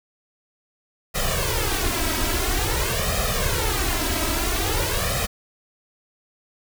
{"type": "noise with flanger", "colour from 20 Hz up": "pink", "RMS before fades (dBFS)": -23, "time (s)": [1.14, 5.27], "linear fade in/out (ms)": 20, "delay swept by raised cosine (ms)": [1.6, 3.1], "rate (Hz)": 0.49, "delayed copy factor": 0.85, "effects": []}